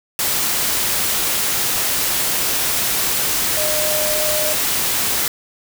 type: tone in noise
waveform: sine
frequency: 611 Hz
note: D#5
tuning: 32 cents flat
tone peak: -22 dBFS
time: 3.57-4.53 s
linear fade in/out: 2 ms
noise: white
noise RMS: -19 dBFS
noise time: 0.19-5.28 s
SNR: -6 dB
effects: none